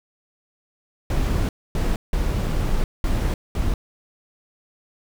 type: noise bursts at uneven times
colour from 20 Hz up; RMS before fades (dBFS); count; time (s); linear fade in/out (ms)
brown; -21; 5; 1.1-1.49 / 1.75-1.96 / 2.13-2.84 / 3.04-3.34 / 3.55-3.74; 2
effects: none